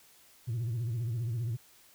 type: tone with vibrato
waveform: sine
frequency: 116.54 Hz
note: A#2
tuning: in tune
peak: -28 dBFS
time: 0.47-1.57 s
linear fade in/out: 20 ms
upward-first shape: sine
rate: 15 Hz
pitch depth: 120 cents each way
effects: tanh soft clip ceiling -29 dBFS + white hiss -60 dBFS RMS until 1.94 s